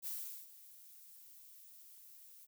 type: noise with ADSR envelope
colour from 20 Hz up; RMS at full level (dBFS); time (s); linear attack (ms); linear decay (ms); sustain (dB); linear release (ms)
violet; -41; 0.02-2.47; 45; 400; -17; 33
effects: none